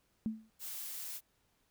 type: tone with exponential decay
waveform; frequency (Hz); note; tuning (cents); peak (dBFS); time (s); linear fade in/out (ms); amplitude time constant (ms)
sine; 220; A3; 0; -29; 0.26-0.5; 0; 52
type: noise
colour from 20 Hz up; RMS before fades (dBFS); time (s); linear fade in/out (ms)
blue; -43; 0.59-1.21; 50
effects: pink hiss -75 dBFS RMS until 1.7 s